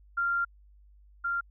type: tone pair in turn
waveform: sine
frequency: 1389 / 1389 Hz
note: F6 / F6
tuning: -10 / -10 cents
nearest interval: unison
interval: 0 cents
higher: neither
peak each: -25 / -27 dBFS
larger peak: first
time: 0.17-0.45 / 1.24-1.41 s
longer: first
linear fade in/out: 10 ms
effects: added 50 Hz sine -54 dBFS peak until 1.5 s

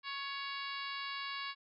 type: harmonic tone with a mistuned harmonic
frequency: 560 Hz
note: C#5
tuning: 18 cents sharp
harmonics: 2 / 3 / 4 / 5 / 6 / 7 / 8 / 9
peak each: -43 / -46 / -46 / -47 / -51 / -48 / -49 / -55 dBFS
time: 0.03-1.55 s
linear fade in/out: 50 ms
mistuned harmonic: 2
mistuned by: -26 cents
effects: none

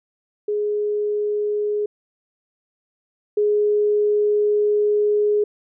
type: tone pair in turn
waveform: sine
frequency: 417.3 / 417.3 Hz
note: G#4 / G#4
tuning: +8 / +8 cents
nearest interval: unison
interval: 0 cents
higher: neither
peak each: -19 / -15 dBFS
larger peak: second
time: 0.48-1.86 / 3.37-5.44 s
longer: second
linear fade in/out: 5 ms
effects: none

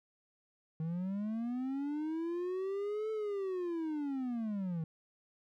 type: linear two-way sweep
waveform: triangle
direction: up then down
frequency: 156.2 to 440 to 156.2 Hz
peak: -32 dBFS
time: 0.8-4.84 s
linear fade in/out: 2 ms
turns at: 3.11 s
effects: none

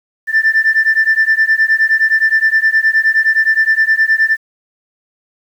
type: beating tone pair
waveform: sine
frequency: 1769 / 1778.6 Hz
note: A6 / A6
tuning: +9 / +18 cents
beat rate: 9.6 Hz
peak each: -11 dBFS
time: 0.27-4.37 s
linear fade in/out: 50 ms
effects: tanh soft clip ceiling -4 dBFS + 7-bit

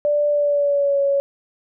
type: tone with pitch glide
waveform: sine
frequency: 587.3 to 558.5 Hz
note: D5 to C#5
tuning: 0 to +13 cents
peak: -15 dBFS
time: 0.05-1.2 s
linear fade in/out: 0 ms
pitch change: -87 cents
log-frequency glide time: 0.29-1 s
effects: none

